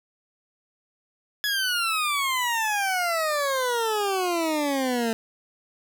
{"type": "exponential sweep", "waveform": "20% pulse", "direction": "down", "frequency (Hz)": [1700, 222.4], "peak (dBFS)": -18, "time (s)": [1.44, 5.13], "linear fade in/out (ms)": 0, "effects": []}